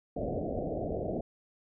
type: low-pass noise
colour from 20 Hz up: white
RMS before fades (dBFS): -34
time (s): 0.16-1.21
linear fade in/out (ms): 5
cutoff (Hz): 710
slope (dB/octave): 96
effects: none